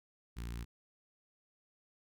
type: tone with notch filter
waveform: sawtooth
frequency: 58.27 Hz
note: A#1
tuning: in tune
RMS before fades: -42 dBFS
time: 0.36-0.65 s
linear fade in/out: 20 ms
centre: 600 Hz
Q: 0.6
effects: none